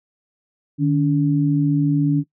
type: tone pair together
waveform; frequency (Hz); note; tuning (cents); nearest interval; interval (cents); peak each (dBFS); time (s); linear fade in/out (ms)
sine; 150.92 / 284.9; D3 / C#4; +48 / +48; major seventh; 1100; -17; 0.78-2.24; 50
effects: noise-tail reverb RT60 0.1 s tail -19 dB re dry